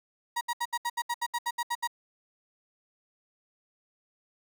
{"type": "tone bursts", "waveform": "35% pulse", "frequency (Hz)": 952, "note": "A#5", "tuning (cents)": 36, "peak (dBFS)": -26, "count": 13, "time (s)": [0.36, 1.875], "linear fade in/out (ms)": 10, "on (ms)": 51, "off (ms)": 71, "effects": []}